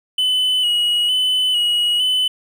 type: tone with vibrato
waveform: triangle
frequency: 2960 Hz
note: F#7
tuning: in tune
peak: -13 dBFS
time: 0.18-2.28 s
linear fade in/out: 5 ms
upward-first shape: square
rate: 1.1 Hz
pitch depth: 32 cents each way
effects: 8-bit